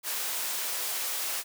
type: high-pass noise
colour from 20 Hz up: white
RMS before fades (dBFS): -32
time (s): 0.03-1.44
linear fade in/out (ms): 50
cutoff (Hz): 480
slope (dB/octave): 12
effects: none